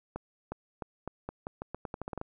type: accelerating click train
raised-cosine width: 1 ms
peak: -22 dBFS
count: 15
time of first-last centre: 0.16-2.214 s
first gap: 360 ms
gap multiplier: 0.84
effects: none